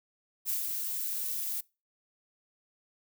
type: noise with ADSR envelope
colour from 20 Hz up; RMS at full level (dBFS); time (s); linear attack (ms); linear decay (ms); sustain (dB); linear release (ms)
violet; -30; 0.45-1.61; 48; 120; -4; 9
effects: noise-tail reverb RT60 0.3 s tail -25 dB re dry